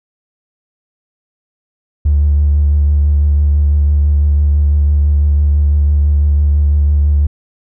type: tone with vibrato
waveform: triangle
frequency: 73 Hz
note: D2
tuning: 10 cents flat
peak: -4 dBFS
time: 2.05-7.27 s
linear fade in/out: 10 ms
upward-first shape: triangle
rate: 6 Hz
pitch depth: 27 cents each way
effects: tanh soft clip ceiling -5 dBFS